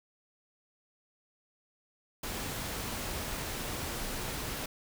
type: noise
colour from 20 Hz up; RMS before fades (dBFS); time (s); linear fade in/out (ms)
pink; -37; 2.23-4.66; 5
effects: none